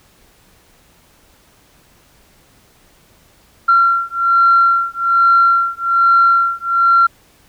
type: beating tone pair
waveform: sine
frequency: 1369 / 1370.2 Hz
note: F6 / F6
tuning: -35 / -33 cents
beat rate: 1.2 Hz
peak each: -12 dBFS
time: 3.68-7.07 s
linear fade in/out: 10 ms
effects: tanh soft clip ceiling -2 dBFS + pink hiss -51 dBFS RMS until 7.48 s